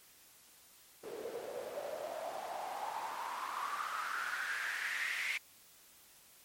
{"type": "noise with band-pass filter sweep", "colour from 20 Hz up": "white", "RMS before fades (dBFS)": -40, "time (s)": [1.03, 5.38], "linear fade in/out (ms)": 10, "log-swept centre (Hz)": [420, 2200], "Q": 7, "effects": ["white hiss -61 dBFS RMS until 6.44 s", "MP3 64 kbps"]}